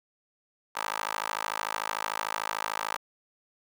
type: tone with high-pass filter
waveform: 15% pulse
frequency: 53.4 Hz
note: G#1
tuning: 49 cents sharp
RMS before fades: -33 dBFS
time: 0.75-2.97 s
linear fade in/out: 10 ms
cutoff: 1000 Hz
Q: 2.3
effects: none